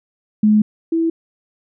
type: tone pair in turn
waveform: sine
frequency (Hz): 212.6 / 329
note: G#3 / E4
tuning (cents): +41 / -3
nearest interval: minor sixth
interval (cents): 756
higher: second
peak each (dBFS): -9 / -14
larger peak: first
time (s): 0.43-0.62 / 0.92-1.1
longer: first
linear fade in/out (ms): 5
effects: none

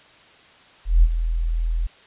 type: tone with ADSR envelope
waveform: sine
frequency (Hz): 41.2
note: E1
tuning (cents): 0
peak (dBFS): -8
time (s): 0.85-1.87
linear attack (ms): 180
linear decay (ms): 44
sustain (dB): -11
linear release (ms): 10
effects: white hiss -50 dBFS RMS until 2.06 s + resampled to 8000 Hz

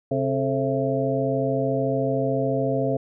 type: harmonic tone with a mistuned harmonic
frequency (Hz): 133.6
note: C3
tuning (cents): +36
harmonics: 1 / 2 / 3 / 4 / 5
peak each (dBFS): -27 / -27 / -27 / -27 / -27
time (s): 0.11-2.97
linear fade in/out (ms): 5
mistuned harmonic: 3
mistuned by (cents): +140
effects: none

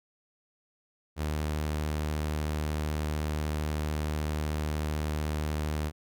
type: tone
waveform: sawtooth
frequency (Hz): 76.1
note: D#2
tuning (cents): -38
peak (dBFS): -25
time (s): 1.16-5.92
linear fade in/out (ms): 50
effects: none

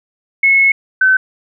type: tone pair in turn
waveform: sine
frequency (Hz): 2186 / 1526.2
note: C#7 / G6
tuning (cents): -25 / -47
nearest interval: tritone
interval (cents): 622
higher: first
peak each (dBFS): -7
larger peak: neither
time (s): 0.43-0.72 / 1.01-1.17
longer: first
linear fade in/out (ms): 5
effects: none

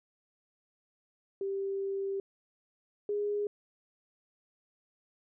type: tone pair in turn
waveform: sine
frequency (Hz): 392 / 412.2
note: G4 / G#4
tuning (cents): 0 / -13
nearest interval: minor second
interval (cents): 87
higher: second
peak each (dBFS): -31 / -29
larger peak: second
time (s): 1.41-2.2 / 3.09-3.47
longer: first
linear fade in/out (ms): 2
effects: none

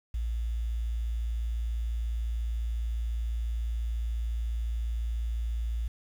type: tone with quantisation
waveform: sine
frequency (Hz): 57.1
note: A#1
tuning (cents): -35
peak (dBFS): -28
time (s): 0.14-5.88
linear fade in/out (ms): 5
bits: 9
effects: none

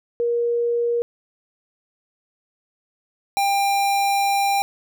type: tone pair in turn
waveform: sine / square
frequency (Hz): 473.3 / 796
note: A#4 / G5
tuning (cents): +26 / +26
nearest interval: major sixth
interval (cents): 900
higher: second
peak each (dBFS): -18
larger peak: neither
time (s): 0.2-1.02 / 3.37-4.62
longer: second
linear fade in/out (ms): 0
effects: none

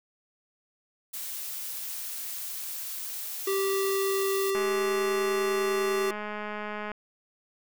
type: noise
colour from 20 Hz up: blue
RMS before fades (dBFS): -36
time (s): 1.13-4.51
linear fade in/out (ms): 10
type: tone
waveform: square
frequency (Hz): 390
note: G4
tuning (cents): -9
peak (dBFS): -26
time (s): 3.47-6.11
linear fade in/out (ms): 5
type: click train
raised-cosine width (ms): 0.5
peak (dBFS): -21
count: 498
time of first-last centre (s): 4.55-6.917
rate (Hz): 210
effects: none

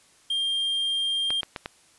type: tone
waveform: triangle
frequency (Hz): 3198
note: G7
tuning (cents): +34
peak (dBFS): -22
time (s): 0.3-1.41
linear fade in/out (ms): 5
type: clicks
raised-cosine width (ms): 0.3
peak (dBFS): -15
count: 4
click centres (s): 1.305 / 1.432 / 1.562 / 1.659
effects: white hiss -58 dBFS RMS until 1.98 s + resampled to 24000 Hz

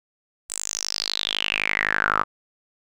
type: tone with band-pass filter sweep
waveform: sawtooth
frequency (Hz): 51.91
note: G#1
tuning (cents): 0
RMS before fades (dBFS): -25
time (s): 0.49-2.24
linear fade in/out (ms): 20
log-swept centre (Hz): 8400 to 1200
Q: 7.6
effects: none

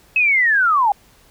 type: linear sweep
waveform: sine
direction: down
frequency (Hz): 2600 to 778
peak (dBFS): -12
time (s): 0.16-0.92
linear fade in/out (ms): 2
effects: pink hiss -52 dBFS RMS until 1.3 s

